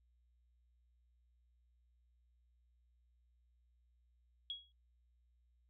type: tone with exponential decay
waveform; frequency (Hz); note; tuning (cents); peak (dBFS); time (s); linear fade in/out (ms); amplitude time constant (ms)
sine; 3318; G#7; -2; -37; 4.5-4.72; 1; 46
effects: noise-tail reverb RT60 0.1 s tail -20 dB re dry + added 60 Hz sine -70 dBFS peak until 5.69 s